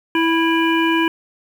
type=harmonic tone with a mistuned harmonic; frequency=328.4 Hz; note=E4; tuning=6 cents flat; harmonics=1 / 3 / 5 / 7 / 9; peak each=-16 / -21 / -23 / -24 / -26 dBFS; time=0.15-1.08 s; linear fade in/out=2 ms; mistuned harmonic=7; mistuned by=+73 cents; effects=7-bit